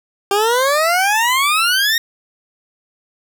20% pulse exponential sweep, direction up, 392 to 1880 Hz, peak -8 dBFS, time 0.31-1.98 s, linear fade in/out 2 ms, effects none

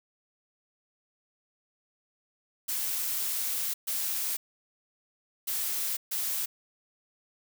blue noise bursts at uneven times, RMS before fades -31 dBFS, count 4, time 2.68-3.74 / 3.87-4.37 / 5.47-5.97 / 6.11-6.46 s, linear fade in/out 10 ms, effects none

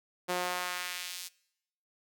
sawtooth tone with high-pass filter sweep, 179.4 Hz, F3, 47 cents sharp, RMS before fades -36 dBFS, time 0.28-1.29 s, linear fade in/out 20 ms, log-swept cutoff 430 to 5200 Hz, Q 0.91, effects noise-tail reverb RT60 0.8 s tail -23 dB re dry

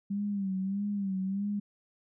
sine tone with vibrato, 196.8 Hz, G3, 7 cents sharp, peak -29 dBFS, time 0.1-1.6 s, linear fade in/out 10 ms, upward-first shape sine, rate 1.6 Hz, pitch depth 75 cents each way, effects none

